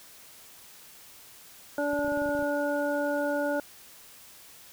harmonic tone, 289.5 Hz, D4, 25 cents flat, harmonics 1 / 2 / 3 / 5, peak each -31 / -28 / -36 / -34 dBFS, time 1.78-3.6 s, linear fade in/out 2 ms
clicks, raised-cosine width 3 ms, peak -31 dBFS, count 12, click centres 1.933 / 1.991 / 2.047 / 2.08 / 2.121 / 2.174 / 2.219 / 2.26 / 2.291 / 2.351 / 2.392 / 2.425 s
effects white hiss -51 dBFS RMS until 4.72 s

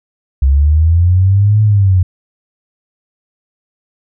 sine linear two-way sweep, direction up then down, 65.41 to 108 to 89.4 Hz, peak -6 dBFS, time 0.42-2.03 s, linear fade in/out 5 ms, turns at 1.62 s, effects none

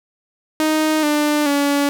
sawtooth tone with pitch steps, 311.1 / 297.6 / 284.6 Hz, D#4 / D4 / C#4, 0 / +23 / +46 cents, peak -11 dBFS, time 0.6-1.89 s, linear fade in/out 0 ms, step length 430 ms, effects none

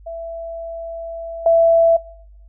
sine tone with level steps, 665 Hz, E5, 15 cents sharp, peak -26 / -9 dBFS, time 0.06-1.97 s, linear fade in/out 10 ms, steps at 1.46 s, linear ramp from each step 2 ms, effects noise-tail reverb RT60 0.8 s tail -24 dB re dry + added 50 Hz sine -41 dBFS peak until 2.48 s

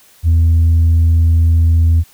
sine tone, 82.41 Hz, E2, in tune, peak -5 dBFS, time 0.23-2.04 s, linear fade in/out 50 ms, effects tanh soft clip ceiling -6 dBFS + white hiss -47 dBFS RMS until 2.13 s

